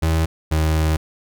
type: tone pair in turn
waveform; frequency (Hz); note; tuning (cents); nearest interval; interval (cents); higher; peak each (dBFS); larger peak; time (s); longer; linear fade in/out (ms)
35% pulse; 80.7 / 78.58; E2 / D#2; -36 / +18; unison; 46; first; -14; neither; 0.02-0.26 / 0.51-0.97; second; 10
effects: none